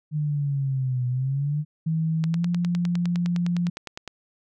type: linear two-way sweep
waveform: sine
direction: down then up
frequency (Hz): 153.1 to 123.47 to 153.1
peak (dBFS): -22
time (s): 0.11-1.65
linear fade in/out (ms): 50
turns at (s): 1.07
type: tone with pitch glide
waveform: sine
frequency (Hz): 160.8 to 174.34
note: E3 to F3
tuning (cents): -43 to -3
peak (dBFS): -21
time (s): 1.86-3.7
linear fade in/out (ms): 10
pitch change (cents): +140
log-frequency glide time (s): 2.24-2.46
type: click train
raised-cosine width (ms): 0.2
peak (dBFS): -17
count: 19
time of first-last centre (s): 2.24-4.077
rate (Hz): 9.8
effects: none